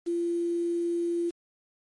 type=tone with quantisation; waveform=sine; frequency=342.5 Hz; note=F4; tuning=34 cents flat; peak=-25 dBFS; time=0.06-1.31 s; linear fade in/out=20 ms; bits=8; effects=MP3 48 kbps